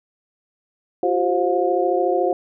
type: tone cluster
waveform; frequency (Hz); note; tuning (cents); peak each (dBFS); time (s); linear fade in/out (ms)
sine; 348 / 381.7 / 528 / 713; F4 / G4 / C5 / F5; -6 / -46 / +16 / +36; -22; 1.03-2.33; 2
effects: none